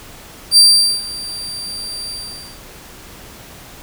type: tone with ADSR envelope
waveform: 35% pulse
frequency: 4699 Hz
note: D8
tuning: in tune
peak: -3 dBFS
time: 0.51-2.61 s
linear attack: 62 ms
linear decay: 440 ms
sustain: -20 dB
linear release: 510 ms
effects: pink hiss -38 dBFS RMS until 3.82 s